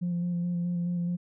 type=tone with vibrato; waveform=sine; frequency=174.61 Hz; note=F3; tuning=in tune; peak=-25 dBFS; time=0.01-1.17 s; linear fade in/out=20 ms; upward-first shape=square; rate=4.7 Hz; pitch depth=15 cents each way; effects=tanh soft clip ceiling -24 dBFS